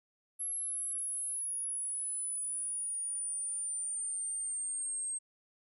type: exponential sweep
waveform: sine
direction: down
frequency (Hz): 11175 to 8372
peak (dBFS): -34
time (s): 0.39-5.19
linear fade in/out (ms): 20
effects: none